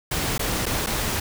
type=noise with dropouts; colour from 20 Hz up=pink; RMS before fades=-25 dBFS; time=0.11-1.2 s; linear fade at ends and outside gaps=5 ms; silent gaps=0.38-0.393 / 0.657-0.663 / 0.863-0.869 s; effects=none